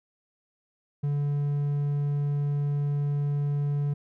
triangle tone, 144.2 Hz, D3, 31 cents flat, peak -22 dBFS, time 1.03-3.94 s, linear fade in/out 10 ms, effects none

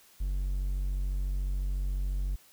triangle tone, 47 Hz, F#1, 28 cents sharp, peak -26 dBFS, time 0.2-2.36 s, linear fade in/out 10 ms, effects white hiss -59 dBFS RMS until 2.52 s

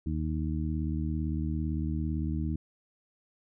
harmonic tone, 77.78 Hz, D#2, in tune, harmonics 1 / 2 / 3 / 4, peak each -31 / -34 / -36 / -37 dBFS, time 0.06-2.56 s, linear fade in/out 5 ms, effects none

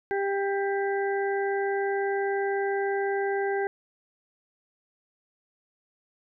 harmonic tone, 396.2 Hz, G4, 18 cents sharp, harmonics 1 / 2 / 4 / 5, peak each -26 / -31 / -34 / -39 dBFS, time 0.11-3.67 s, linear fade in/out 0 ms, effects none

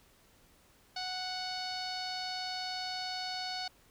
sawtooth tone with low-pass filter, 740 Hz, F#5, in tune, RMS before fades -38 dBFS, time 0.96-3.68 s, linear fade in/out 5 ms, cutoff 4600 Hz, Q 7.2, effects pink hiss -64 dBFS RMS until 3.9 s

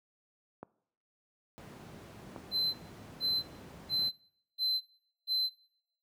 clicks, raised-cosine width 1 ms, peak -28 dBFS, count 2, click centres 0.63 / 2.362 s
brown noise, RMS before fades -42 dBFS, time 1.58-4.09 s, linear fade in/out 0 ms
triangle tone bursts, 4069 Hz, C8, 49 cents flat, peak -27 dBFS, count 5, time 2.51-5.5 s, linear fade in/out 50 ms, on 230 ms, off 460 ms
effects noise-tail reverb RT60 0.7 s tail -21 dB re dry + high-pass 150 Hz 12 dB/octave

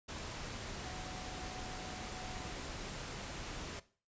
sine tone in noise, 740 Hz, F#5, in tune, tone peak -50 dBFS, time 0.85-2.52 s, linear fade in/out 10 ms, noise pink, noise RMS -44 dBFS, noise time 0.08-3.8 s, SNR -9 dB, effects noise-tail reverb RT60 0.4 s tail -17 dB re dry + resampled to 16000 Hz

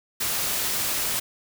white noise, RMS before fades -26 dBFS, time 0.2-1.2 s, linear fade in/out 10 ms, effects none

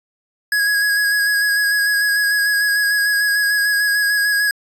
square tone with vibrato, 1661.2 Hz, G#6, in tune, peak -15 dBFS, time 0.52-4.51 s, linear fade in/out 2 ms, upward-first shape square, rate 6.7 Hz, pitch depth 18 cents each way, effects resampled to 32000 Hz

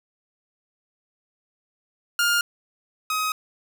sawtooth tone pair in turn, 1411 / 1262.7 Hz, F6 / D#6, +17 / +25 cents, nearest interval major second, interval 192 cents, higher first, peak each -15 / -19 dBFS, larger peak first, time 2.19-2.41 / 3.1-3.32 s, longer neither, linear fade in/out 2 ms, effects none

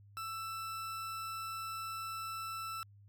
40% pulse tone, 1326 Hz, E6, 10 cents sharp, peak -38 dBFS, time 0.17-2.83 s, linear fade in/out 0 ms, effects added 101 Hz sine -56 dBFS peak until 3.08 s + MP3 96 kbps

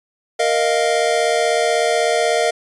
square chord, Bb suspended fourth, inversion none, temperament equal, 466.2 / 622.3 / 698.5 Hz, Bb4 / Eb5 / F5, 0 / 0 / 0 cents, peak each -20 dBFS, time 0.39-2.51 s, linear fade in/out 10 ms, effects resampled to 24000 Hz

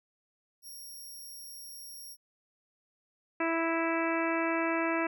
5% pulse tone, 5588 Hz, F8, in tune, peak -38 dBFS, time 0.62-2.17 s, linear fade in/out 50 ms
harmonic tone, 329.6 Hz, E4, in tune, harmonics 1 / 2 / 3 / 4 / 5 / 6 / 7 / 8, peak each -31 / -34 / -36 / -37 / -38 / -39 / -39 / -40 dBFS, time 3.4-5.07 s, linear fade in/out 5 ms
effects none

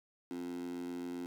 15% pulse tone with high-pass filter, 87.6 Hz, F2, 6 cents sharp, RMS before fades -41 dBFS, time 0.31-1.26 s, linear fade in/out 0 ms, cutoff 290 Hz, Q 7, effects none

